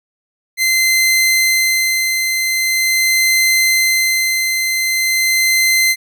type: tone with tremolo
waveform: sawtooth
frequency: 2070 Hz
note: C7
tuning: 19 cents flat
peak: -7 dBFS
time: 0.57-5.96 s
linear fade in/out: 50 ms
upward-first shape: sine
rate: 0.43 Hz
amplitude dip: 40%
effects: none